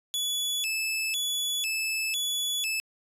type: tone with vibrato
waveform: sawtooth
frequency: 2990 Hz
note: F#7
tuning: 17 cents sharp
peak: -24 dBFS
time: 0.14-2.8 s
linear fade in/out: 0 ms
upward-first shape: square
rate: 1 Hz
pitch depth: 230 cents each way
effects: resampled to 32000 Hz